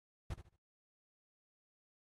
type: noise with echo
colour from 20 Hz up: brown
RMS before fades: -39 dBFS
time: 0.3-0.34 s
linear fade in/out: 5 ms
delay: 74 ms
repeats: 3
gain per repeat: -11 dB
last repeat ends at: 0.562 s
effects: noise-tail reverb RT60 0.4 s tail -26 dB re dry + AAC 32 kbps